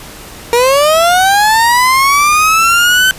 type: linear sweep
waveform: 30% pulse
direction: up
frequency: 466.2 to 1536 Hz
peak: -4 dBFS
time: 0.53-3.11 s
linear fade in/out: 0 ms
effects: pink hiss -31 dBFS RMS until 3.18 s + resampled to 32000 Hz